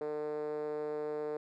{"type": "tone with band-pass filter", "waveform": "5% pulse", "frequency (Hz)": 150.6, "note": "D3", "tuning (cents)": 44, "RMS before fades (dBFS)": -37, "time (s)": [0.01, 1.37], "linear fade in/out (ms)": 2, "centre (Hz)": 450, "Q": 4.6, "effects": []}